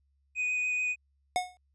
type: tone with vibrato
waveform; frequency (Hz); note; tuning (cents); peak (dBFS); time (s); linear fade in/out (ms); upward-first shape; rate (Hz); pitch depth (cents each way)
triangle; 2489; D#7; 0; -26; 0.35-0.96; 50; sine; 7; 12
type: tone with exponential decay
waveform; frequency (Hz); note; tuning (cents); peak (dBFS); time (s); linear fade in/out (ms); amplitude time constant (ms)
square; 728; F#5; -28; -23; 1.36-1.57; 0; 45
effects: added 69 Hz sine -68 dBFS peak until 1.74 s + resampled to 24000 Hz